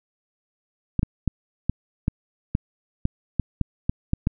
clicks, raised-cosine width 5 ms, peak -8 dBFS, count 12, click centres 0.993 / 1.031 / 1.277 / 1.696 / 2.081 / 2.551 / 3.054 / 3.397 / 3.613 / 3.895 / 4.134 / 4.271 s, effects none

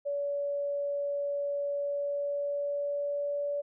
sine tone with pitch glide, 570 to 575 Hz, C#5 to D5, +48 to -37 cents, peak -29 dBFS, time 0.05-3.62 s, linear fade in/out 20 ms, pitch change +15 cents, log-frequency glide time 1.71-3.4 s, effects none

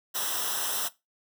white noise with comb filter, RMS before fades -30 dBFS, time 0.14-0.89 s, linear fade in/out 20 ms, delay 0.44 ms, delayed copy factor -0.85, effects noise-tail reverb RT60 0.2 s tail -17 dB re dry

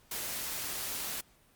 white noise, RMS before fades -37 dBFS, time 0.11-1.21 s, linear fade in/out 5 ms, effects pink hiss -64 dBFS RMS until 1.55 s + Opus 48 kbps

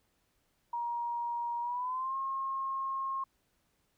sine tone with pitch glide, 947 to 1075.3 Hz, A#5 to C6, +27 to +47 cents, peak -32 dBFS, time 0.73-3.24 s, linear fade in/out 5 ms, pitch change +220 cents, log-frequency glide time 1.61-2.16 s, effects pink hiss -75 dBFS RMS until 3.97 s

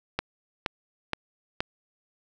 click train, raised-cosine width 0.3 ms, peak -10 dBFS, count 4, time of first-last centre 0.19-1.605 s, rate 2.12 Hz, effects none

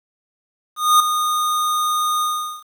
square tone with ADSR envelope, 1229 Hz, D#6, 22 cents flat, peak -9 dBFS, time 0.76-2.64 s, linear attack 240 ms, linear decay 3 ms, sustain -9 dB, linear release 420 ms, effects 8-bit

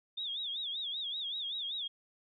sine tone with vibrato, 3527 Hz, A7, 3 cents sharp, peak -35 dBFS, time 0.17-1.88 s, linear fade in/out 10 ms, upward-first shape sine, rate 5.2 Hz, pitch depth 150 cents each way, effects none

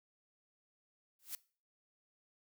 blue noise with exponential growth, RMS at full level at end -38 dBFS, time 1.19-1.35 s, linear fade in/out 2 ms, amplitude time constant 34 ms, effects noise-tail reverb RT60 0.4 s tail -21 dB re dry

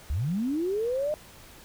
sine linear sweep, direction up, 57.9 to 619 Hz, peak -25 dBFS, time 0.1-1.14 s, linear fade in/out 0 ms, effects pink hiss -50 dBFS RMS until 1.64 s

